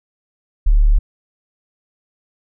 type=tone; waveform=sine; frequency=36.71 Hz; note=D1; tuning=in tune; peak=-8 dBFS; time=0.66-0.99 s; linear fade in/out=10 ms; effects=none